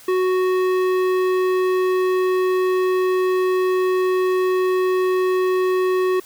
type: tone with tanh clipping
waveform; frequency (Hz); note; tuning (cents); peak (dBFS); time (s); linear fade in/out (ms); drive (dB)
sine; 370; F#4; 0; -18; 0.08-6.2; 5; 15
effects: white hiss -45 dBFS RMS until 6.25 s